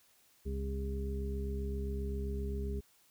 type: harmonic tone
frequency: 67.6 Hz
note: C#2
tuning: 43 cents flat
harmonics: 1 / 2 / 3 / 4 / 6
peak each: -35 / -48 / -43 / -52 / -42 dBFS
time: 0.45-2.81 s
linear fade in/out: 20 ms
effects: white hiss -67 dBFS RMS until 3.1 s